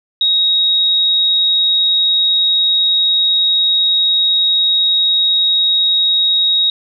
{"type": "tone", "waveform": "sine", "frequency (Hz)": 3782, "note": "A#7", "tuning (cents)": 24, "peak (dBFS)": -10, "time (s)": [0.21, 6.7], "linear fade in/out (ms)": 2, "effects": []}